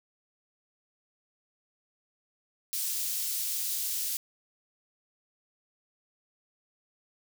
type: high-pass noise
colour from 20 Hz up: white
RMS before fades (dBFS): -32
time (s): 2.73-4.17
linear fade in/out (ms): 0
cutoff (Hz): 4400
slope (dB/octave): 12
effects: none